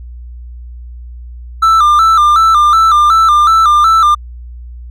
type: tone with vibrato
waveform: triangle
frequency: 1259 Hz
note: D#6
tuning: 20 cents sharp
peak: -3 dBFS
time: 1.62-4.15 s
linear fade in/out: 10 ms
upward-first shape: square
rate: 2.7 Hz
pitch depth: 87 cents each way
effects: added 60 Hz sine -26 dBFS peak until 4.9 s